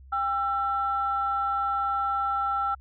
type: tone pair together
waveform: sine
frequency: 797 / 1340.4 Hz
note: G5 / E6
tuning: +28 / +29 cents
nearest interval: major sixth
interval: 901 cents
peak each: -28 / -25 dBFS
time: 0.12-2.75 s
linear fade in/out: 10 ms
effects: tanh soft clip ceiling -16 dBFS + added 66 Hz sine -46 dBFS peak until 2.8 s